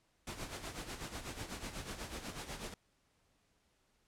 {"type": "noise with tremolo", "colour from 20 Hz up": "pink", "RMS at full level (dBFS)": -42, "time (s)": [0.27, 2.74], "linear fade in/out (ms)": 2, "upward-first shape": "sine", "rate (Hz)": 8.1, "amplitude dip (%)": 65, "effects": ["pink hiss -75 dBFS RMS until 4.07 s", "low-pass 10000 Hz 12 dB/octave"]}